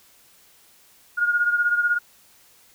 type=beating tone pair; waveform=sine; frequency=1428 / 1444 Hz; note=F6 / F#6; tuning=+38 / -43 cents; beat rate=16 Hz; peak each=-19 / -25 dBFS; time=1.17-1.99 s; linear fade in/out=20 ms; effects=white hiss -55 dBFS RMS until 2.74 s